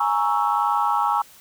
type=chord; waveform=sine; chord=A# half-diminished seventh; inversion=third; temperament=equal with one note detuned; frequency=830.6 / 932.3 / 1111.9 / 1318.5 Hz; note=G#5 / A#5 / C#6 / E6; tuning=0 / 0 / +5 / 0 cents; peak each=-22 / -23 / -24 / -24 dBFS; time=0-1.22 s; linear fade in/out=5 ms; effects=tanh soft clip ceiling -9 dBFS + white hiss -49 dBFS RMS until 1.4 s